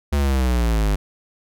square linear sweep, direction down, 73 to 48.99 Hz, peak -17 dBFS, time 0.12-0.96 s, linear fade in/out 10 ms, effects none

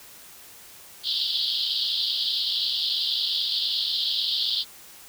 pink band-pass noise, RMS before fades -26 dBFS, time 1.03-4.65 s, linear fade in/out 50 ms, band 3100 to 4800 Hz, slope 96 dB/octave, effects white hiss -47 dBFS RMS until 5.08 s

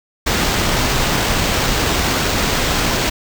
pink noise with sample-and-hold, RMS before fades -17 dBFS, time 0.26-3.1 s, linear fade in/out 10 ms, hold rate 11025 Hz, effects none

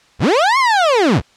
30% pulse linear two-way sweep, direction up then down, 44.65 to 1106 to 44.65 Hz, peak -8 dBFS, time 0.19-1.22 s, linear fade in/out 50 ms, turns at 0.58 s, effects white hiss -51 dBFS RMS until 1.36 s + low-pass 5000 Hz 12 dB/octave

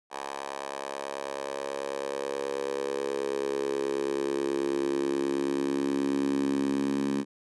10% pulse tone with high-pass filter sweep, 69.3 Hz, C#2, in tune, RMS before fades -30 dBFS, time 0.1-7.25 s, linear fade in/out 50 ms, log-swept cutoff 720 to 240 Hz, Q 4.6, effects resampled to 24000 Hz

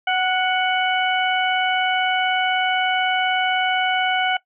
harmonic tone with a mistuned harmonic, 744 Hz, F#5, 9 cents sharp, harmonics 1 / 2 / 3 / 4, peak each -20 / -23 / -25 / -26 dBFS, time 0.07-4.37 s, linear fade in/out 5 ms, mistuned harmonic 2, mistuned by -20 cents, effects noise-tail reverb RT60 0.1 s tail -19 dB re dry

